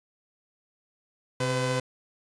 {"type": "tone pair together", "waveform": "sawtooth", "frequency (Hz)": [130, 505.5], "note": ["C3", "B4"], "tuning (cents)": [-11, 40], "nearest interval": "2 octaves", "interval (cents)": 2351, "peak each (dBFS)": -24, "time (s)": [1.4, 1.8], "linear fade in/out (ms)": 5, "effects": ["resampled to 22050 Hz"]}